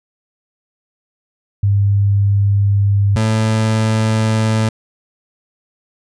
sine / 30% pulse tone pair in turn, 100.4 / 110.18 Hz, G2 / A2, +42 / +3 cents, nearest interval major second, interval 161 cents, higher second, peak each -10 dBFS, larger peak neither, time 1.63-3.16 / 3.16-4.69 s, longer neither, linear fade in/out 5 ms, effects resampled to 22050 Hz

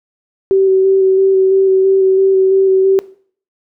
sine tone with vibrato, 383 Hz, G4, 40 cents flat, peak -7 dBFS, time 0.51-2.99 s, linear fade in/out 0 ms, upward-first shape square, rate 3 Hz, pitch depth 13 cents each way, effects noise-tail reverb RT60 0.5 s tail -19 dB re dry

